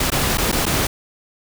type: noise with dropouts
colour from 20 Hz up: pink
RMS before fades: -19 dBFS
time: 0-0.87 s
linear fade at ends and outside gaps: 5 ms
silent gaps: 0.103-0.118 / 0.374-0.381 / 0.517-0.525 / 0.656-0.663 s
effects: none